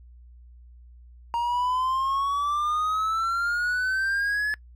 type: exponential sweep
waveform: triangle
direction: up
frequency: 936 to 1721 Hz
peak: -21 dBFS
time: 1.34-4.54 s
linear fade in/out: 0 ms
effects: noise-tail reverb RT60 0.1 s tail -23 dB re dry + added 60 Hz sine -46 dBFS peak until 4.75 s